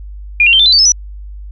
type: tone with pitch steps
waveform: sine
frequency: 2425 / 2754 / 3127 / 3550 / 4032 / 4578 / 5198 / 5902 Hz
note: D#7 / F7 / G7 / A7 / B7 / D8 / E8 / F#8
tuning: -45 / -25 / -5 / +15 / +35 / -45 / -25 / -5 cents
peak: -5 dBFS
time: 0.4-0.92 s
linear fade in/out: 2 ms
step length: 65 ms
effects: added 50 Hz sine -26 dBFS peak until 1.51 s